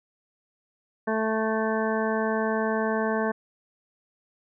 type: harmonic tone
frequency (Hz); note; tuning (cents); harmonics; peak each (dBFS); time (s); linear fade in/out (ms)
220; A3; 0; 1 / 2 / 3 / 4 / 5 / 7 / 8; -28 / -28 / -30 / -33 / -34 / -34 / -36; 1.07-3.32; 10
effects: none